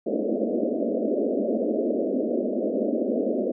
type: band-pass noise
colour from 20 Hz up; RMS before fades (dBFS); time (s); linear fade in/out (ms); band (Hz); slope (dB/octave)
pink; -25; 0.06-3.52; 10; 210 to 640; 96
effects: none